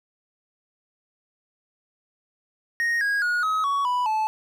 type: tone with pitch steps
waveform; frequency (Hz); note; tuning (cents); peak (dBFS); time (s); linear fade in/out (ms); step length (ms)
triangle; 1864.7 / 1642.2 / 1446.2 / 1273.6 / 1121.6 / 987.8 / 869.9; A#6 / G#6 / F#6 / D#6 / C#6 / B5 / A5; 0 / -20 / -40 / +40 / +20 / 0 / -20; -19; 2.8-4.27; 0; 210
effects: none